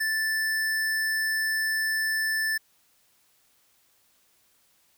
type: tone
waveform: square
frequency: 1760 Hz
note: A6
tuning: in tune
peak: -25 dBFS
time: 0-2.58 s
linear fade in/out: 10 ms
effects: white hiss -65 dBFS RMS until 4.97 s